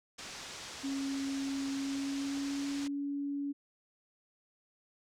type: low-pass noise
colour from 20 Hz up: white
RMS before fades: -46 dBFS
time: 0.18-2.88 s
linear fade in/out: 10 ms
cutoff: 6800 Hz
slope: 24 dB/octave
type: tone with pitch glide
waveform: sine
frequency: 274 to 283.2 Hz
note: C#4 to C#4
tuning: -20 to +37 cents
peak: -33 dBFS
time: 0.83-3.53 s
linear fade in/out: 20 ms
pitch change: +57 cents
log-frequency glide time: 1.74-2.99 s
effects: none